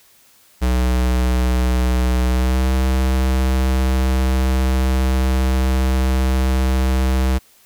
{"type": "tone with pitch glide", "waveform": "square", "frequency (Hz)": [62.5, 64.82], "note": ["B1", "C2"], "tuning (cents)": [21, -16], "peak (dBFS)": -15, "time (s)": [0.61, 7.39], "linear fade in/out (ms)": 20, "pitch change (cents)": 63, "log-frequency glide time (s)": [2.28, 2.67], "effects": ["white hiss -52 dBFS RMS until 7.65 s"]}